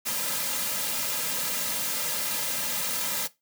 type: noise with comb filter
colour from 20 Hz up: white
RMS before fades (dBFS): -29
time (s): 0.05-3.28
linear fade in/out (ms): 20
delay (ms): 2.7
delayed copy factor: -0.85
effects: noise-tail reverb RT60 0.2 s tail -18 dB re dry + high-pass 150 Hz 12 dB/octave